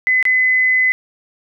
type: tone with dropouts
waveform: sine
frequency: 2025 Hz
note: B6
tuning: 43 cents sharp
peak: -11 dBFS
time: 0.07-0.92 s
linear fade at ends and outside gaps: 0 ms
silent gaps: 0.227-0.253 s
effects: none